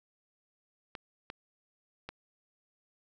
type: clicks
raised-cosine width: 0.3 ms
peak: -24 dBFS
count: 3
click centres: 0.952 / 1.301 / 2.09 s
effects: none